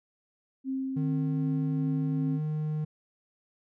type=tone with tremolo; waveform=sine; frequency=265.4 Hz; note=C4; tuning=25 cents sharp; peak=-28 dBFS; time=0.64-2.4 s; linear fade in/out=50 ms; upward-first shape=triangle; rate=2.6 Hz; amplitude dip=25%
type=tone; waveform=triangle; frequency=153.3 Hz; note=D#3; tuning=25 cents flat; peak=-26 dBFS; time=0.96-2.85 s; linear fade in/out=10 ms
effects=none